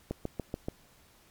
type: click train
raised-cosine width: 2 ms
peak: -19 dBFS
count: 5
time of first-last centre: 0.11-0.685 s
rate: 6.96 Hz
effects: pink hiss -61 dBFS RMS until 1.3 s + MP3 96 kbps